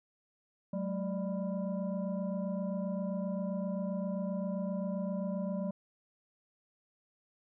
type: tone with frequency modulation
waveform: sine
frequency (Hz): 187.2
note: F#3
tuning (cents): +20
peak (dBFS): -32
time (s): 0.73-5.71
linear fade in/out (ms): 5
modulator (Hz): 402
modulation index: 1
effects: none